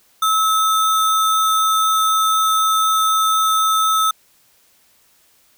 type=tone with sample-and-hold; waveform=sine; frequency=1298 Hz; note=E6; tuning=27 cents flat; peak=-13 dBFS; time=0.22-4.11 s; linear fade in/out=5 ms; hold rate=4900 Hz; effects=white hiss -56 dBFS RMS until 5.57 s